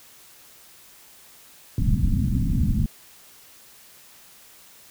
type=low-pass noise; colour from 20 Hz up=pink; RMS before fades=-21 dBFS; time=1.78-2.86 s; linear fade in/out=2 ms; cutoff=250 Hz; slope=48 dB/octave; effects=white hiss -50 dBFS RMS until 4.9 s